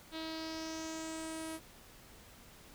sawtooth tone with low-pass filter sweep, 320.5 Hz, E4, 49 cents flat, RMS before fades -42 dBFS, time 0.11-1.6 s, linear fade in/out 50 ms, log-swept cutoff 3800 to 11000 Hz, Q 4, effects pink hiss -57 dBFS RMS until 2.74 s

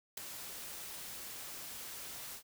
white noise with ADSR envelope, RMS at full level -37 dBFS, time 0.17-2.43 s, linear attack 7 ms, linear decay 3 ms, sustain -9 dB, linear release 86 ms, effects none

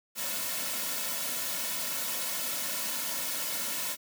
white noise with comb filter, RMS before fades -33 dBFS, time 0.15-3.97 s, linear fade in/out 50 ms, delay 2.5 ms, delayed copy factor -0.7, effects high-pass 200 Hz 12 dB/octave

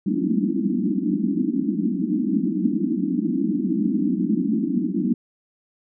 pink band-pass noise, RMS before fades -22 dBFS, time 0.06-5.14 s, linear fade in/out 5 ms, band 180 to 330 Hz, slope 96 dB/octave, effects none

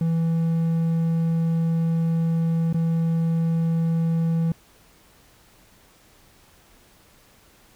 triangle tone with dropouts, 164.81 Hz, E3, in tune, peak -17 dBFS, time 0.01-4.52 s, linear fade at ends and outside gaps 2 ms, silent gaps 2.728-2.744 s, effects pink hiss -55 dBFS RMS until 7.75 s

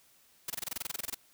white noise bursts, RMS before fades -35 dBFS, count 15, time 0.48-1.146 s, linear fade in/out 5 ms, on 22 ms, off 24 ms, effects white hiss -64 dBFS RMS until 1.33 s

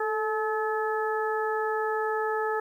harmonic tone with a mistuned harmonic, 430 Hz, A4, 40 cents flat, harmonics 1 / 2 / 3 / 4, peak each -28 / -31 / -33 / -34 dBFS, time 0-2.6 s, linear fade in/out 5 ms, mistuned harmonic 1, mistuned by +31 cents, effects 10-bit

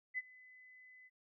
sine tone with ADSR envelope, 2014 Hz, B6, 33 cents sharp, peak -34 dBFS, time 0.14-1.1 s, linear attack 39 ms, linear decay 33 ms, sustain -23 dB, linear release 36 ms, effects none

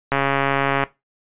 click train, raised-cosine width 0.5 ms, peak -4 dBFS, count 100, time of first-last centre 0.12-0.837 s, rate 138 Hz, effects noise-tail reverb RT60 0.2 s tail -17 dB re dry + resampled to 8000 Hz

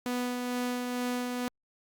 sawtooth tone with tremolo, 246.9 Hz, B3, in tune, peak -25 dBFS, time 0.06-1.48 s, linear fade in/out 0 ms, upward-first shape sine, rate 2.2 Hz, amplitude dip 30%, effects Opus 48 kbps

